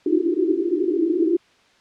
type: band-pass noise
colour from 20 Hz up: pink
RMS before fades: -20 dBFS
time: 0.06-1.37 s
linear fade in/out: 5 ms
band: 310 to 380 Hz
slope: 96 dB/octave
effects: white hiss -56 dBFS RMS until 1.8 s + low-pass 4000 Hz 12 dB/octave